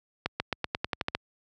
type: accelerating click train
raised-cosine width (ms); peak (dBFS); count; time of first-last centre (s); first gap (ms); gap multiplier
0.3; -11; 10; 0.26-1.15; 140; 0.91
effects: high-pass 60 Hz 12 dB/octave

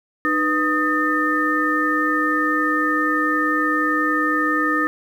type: tone cluster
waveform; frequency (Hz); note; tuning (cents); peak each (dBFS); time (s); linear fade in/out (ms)
sine; 305.1 / 494.3 / 1247 / 1798; D#4 / B4 / D#6 / A6; -34 / +1 / +3 / +37; -22 / -29 / -21 / -21; 0.25-4.87; 0
effects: 8-bit

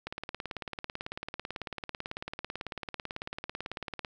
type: click train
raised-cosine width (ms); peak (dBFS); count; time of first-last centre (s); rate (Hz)
0.3; -20; 73; 0.07-4.048; 18.1
effects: none

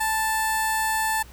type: tone with notch filter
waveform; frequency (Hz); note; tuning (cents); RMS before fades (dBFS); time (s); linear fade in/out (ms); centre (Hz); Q
15% pulse; 880; A5; 0; -24; 0-1.23; 10; 3100; 0.89
effects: added 60 Hz sine -45 dBFS peak until 1.32 s + pink hiss -50 dBFS RMS until 1.32 s

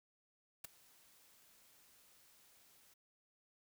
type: noise with ADSR envelope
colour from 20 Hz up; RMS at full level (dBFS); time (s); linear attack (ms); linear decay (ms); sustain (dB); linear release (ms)
white; -43; 0.64-2.94; 7; 9; -24; 7
effects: none

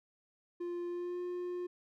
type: tone with pitch glide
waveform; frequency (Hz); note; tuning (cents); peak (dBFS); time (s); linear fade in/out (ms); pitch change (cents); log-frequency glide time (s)
triangle; 349.2 to 356.1; F4 to F4; 0 to +34; -34; 0.6-1.67; 10; +34; 0.88-1.2
effects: none

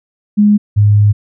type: tone pair in turn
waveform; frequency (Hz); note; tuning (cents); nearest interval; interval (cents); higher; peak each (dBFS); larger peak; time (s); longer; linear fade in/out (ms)
sine; 207.7 / 103.79; G#3 / G#2; 0 / -1; octave; 1201; first; -5; neither; 0.37-0.58 / 0.76-1.13; second; 20
effects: none

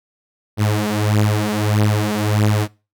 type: beating tone pair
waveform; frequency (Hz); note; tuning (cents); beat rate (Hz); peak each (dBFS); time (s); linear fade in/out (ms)
sawtooth; 104.7 / 106.3; G#2 / G#2; +15 / +41; 1.6; -14; 0.57-2.68; 50
effects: noise-tail reverb RT60 0.3 s tail -23 dB re dry

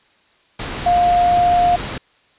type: tone in noise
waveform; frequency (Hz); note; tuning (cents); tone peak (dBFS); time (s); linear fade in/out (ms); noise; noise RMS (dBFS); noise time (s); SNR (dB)
sine; 706; F5; +19; -11; 0.86-1.76; 5; pink; -26; 0.59-1.98; +12
effects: white hiss -56 dBFS RMS until 2.38 s + resampled to 8000 Hz

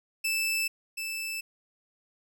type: tone pair in turn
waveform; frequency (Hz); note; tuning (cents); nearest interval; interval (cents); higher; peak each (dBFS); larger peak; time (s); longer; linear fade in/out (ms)
sawtooth; 2637 / 2637; E7 / E7; 0 / 0; unison; 0; neither; -23 / -29; first; 0.24-0.68 / 0.97-1.41; neither; 10
effects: none

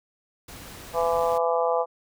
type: noise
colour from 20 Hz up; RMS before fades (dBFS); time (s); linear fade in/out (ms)
pink; -42; 0.48-1.38; 5
type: harmonic tone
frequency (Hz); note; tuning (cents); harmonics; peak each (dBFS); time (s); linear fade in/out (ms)
167.6; E3; +29; 3 / 4 / 5 / 6 / 7; -24 / -26 / -28 / -30 / -31; 0.93-1.86; 50
effects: none

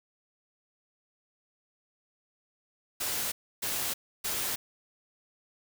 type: noise bursts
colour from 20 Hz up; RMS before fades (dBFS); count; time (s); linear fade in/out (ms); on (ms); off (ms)
white; -32; 3; 3-4.56; 10; 320; 300
effects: none

